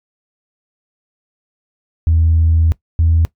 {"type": "tone pair in turn", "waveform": "sine", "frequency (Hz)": [81.4, 82.06], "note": ["E2", "E2"], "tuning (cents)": [-21, -7], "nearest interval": "unison", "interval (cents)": 14, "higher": "second", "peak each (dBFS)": -8, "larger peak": "neither", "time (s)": [[2.07, 2.72], [2.99, 3.25]], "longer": "first", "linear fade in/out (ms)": 0, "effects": ["noise-tail reverb RT60 0.1 s tail -20 dB re dry", "tanh soft clip ceiling -5 dBFS"]}